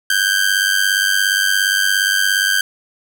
sawtooth ring-modulated tone, 1568 Hz, G6, in tune, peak -7 dBFS, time 0.1-2.61 s, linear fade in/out 0 ms, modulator 48.6 Hz, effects none

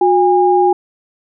sine tone pair together, 362.4 / 813.6 Hz, F#4 / G#5, -36 / -36 cents, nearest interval octave + major second, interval 1400 cents, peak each -11 dBFS, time 0.01-0.73 s, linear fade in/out 5 ms, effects none

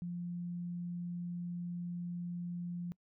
sine tone, 174.61 Hz, F3, in tune, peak -37 dBFS, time 0.02-2.92 s, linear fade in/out 0 ms, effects noise-tail reverb RT60 0.1 s tail -24 dB re dry

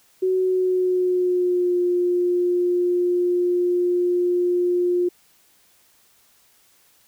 sine tone with pitch glide, 372.9 to 354.8 Hz, F#4 to F4, +14 to +27 cents, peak -17 dBFS, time 0.22-5.09 s, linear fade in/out 10 ms, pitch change -87 cents, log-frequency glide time 0.36-1.79 s, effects white hiss -58 dBFS RMS until 7.07 s

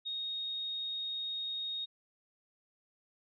sine tone, 3729 Hz, A#7, in tune, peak -35 dBFS, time 0.05-1.86 s, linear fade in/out 20 ms, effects none

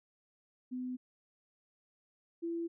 sine tone pair in turn, 252.5 / 336.3 Hz, B3 / E4, +39 / +35 cents, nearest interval perfect fourth, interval 496 cents, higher second, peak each -36 / -34 dBFS, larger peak second, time 0.71-0.97 / 2.42-2.68 s, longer neither, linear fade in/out 20 ms, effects none

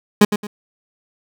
30% pulse tone with echo, 207.7 Hz, G#3, in tune, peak -4 dBFS, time 0.21-0.25 s, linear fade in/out 5 ms, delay 110 ms, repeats 2, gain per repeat -10 dB, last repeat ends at 0.47 s, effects none

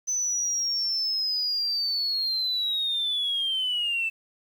sine linear sweep, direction down, 6090 to 2637 Hz, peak -23 dBFS, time 0.07-4.1 s, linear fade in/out 20 ms, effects tanh soft clip ceiling -20 dBFS + 9-bit

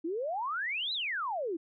sine exponential two-way sweep, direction up then down, 308.7 to 4100 to 308.7 Hz, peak -31 dBFS, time 0.04-1.57 s, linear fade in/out 10 ms, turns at 0.93 s, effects none

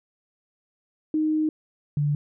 sine tone pair in turn, 310 / 146.3 Hz, D#4 / D3, -6 / -6 cents, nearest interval octave + minor second, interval 1300 cents, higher first, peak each -20 dBFS, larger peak neither, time 1.14-1.49 / 1.97-2.15 s, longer first, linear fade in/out 2 ms, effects none

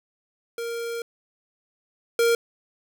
square tone pair in turn, 466.2 / 466.2 Hz, A#4 / A#4, 0 / 0 cents, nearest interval unison, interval 0 cents, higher neither, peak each -29 / -18 dBFS, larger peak second, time 0.58-1.02 / 2.19-2.35 s, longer first, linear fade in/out 2 ms, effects none

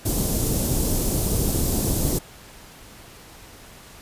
pink band-stop noise, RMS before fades -22 dBFS, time 0.05-2.19 s, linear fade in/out 10 ms, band 440 to 7500 Hz, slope 12 dB/octave, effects pink hiss -45 dBFS RMS until 4.01 s + resampled to 32000 Hz

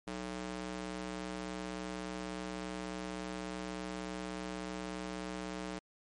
square tone with high-pass filter, 61.74 Hz, B1, in tune, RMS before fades -41 dBFS, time 0.07-5.79 s, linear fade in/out 5 ms, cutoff 220 Hz, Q 0.79, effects low-pass 9000 Hz 12 dB/octave + MP3 48 kbps

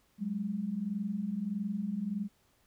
sine tone pair together, 186.69 / 208.3 Hz, F#3 / G#3, +16 / +5 cents, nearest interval major second, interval 189 cents, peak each -37 / -33 dBFS, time 0.18-2.29 s, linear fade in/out 50 ms, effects pink hiss -70 dBFS RMS until 2.66 s

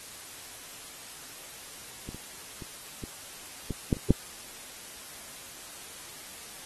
clicks, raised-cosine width 3 ms, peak -26 / -30 / -29 / -25 / -19 / -11 / -30 / -6 dBFS, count 8, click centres 2.09 / 2.146 / 2.622 / 3.038 / 3.707 / 3.928 / 3.968 / 4.106 s, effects white hiss -45 dBFS RMS until 6.65 s + AAC 32 kbps

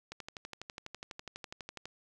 click train, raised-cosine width 0.2 ms, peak -25 dBFS, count 22, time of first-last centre 0.12-1.856 s, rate 12.1 Hz, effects none

